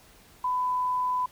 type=tone; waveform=sine; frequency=1001 Hz; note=B5; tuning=23 cents sharp; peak=-24 dBFS; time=0.44-1.26 s; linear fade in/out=5 ms; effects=pink hiss -55 dBFS RMS until 1.31 s